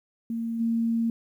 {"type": "tone with level steps", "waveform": "sine", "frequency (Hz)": 229.5, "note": "A#3", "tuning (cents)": -27, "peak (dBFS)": [-27, -22], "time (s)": [0.3, 1.1], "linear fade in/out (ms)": 2, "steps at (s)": 0.59, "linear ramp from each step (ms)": 20, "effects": ["10-bit"]}